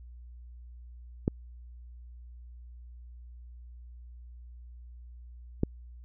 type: clicks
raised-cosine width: 3 ms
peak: -12 dBFS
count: 2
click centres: 1.279 / 5.634 s
effects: added 60 Hz sine -45 dBFS peak until 6.04 s